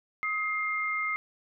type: tone pair together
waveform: sine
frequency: 1264.5 / 2112 Hz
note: D#6 / C7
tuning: +28 / +16 cents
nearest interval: major sixth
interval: 888 cents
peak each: -32 / -29 dBFS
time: 0.23-1.16 s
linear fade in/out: 0 ms
effects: none